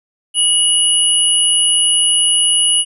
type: tone pair together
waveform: sine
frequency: 2917 / 9812 Hz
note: F#7 / D#9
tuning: -25 / -25 cents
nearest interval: octave + major sixth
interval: 2100 cents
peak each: -13 dBFS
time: 0.34-2.85 s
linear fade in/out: 50 ms
effects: none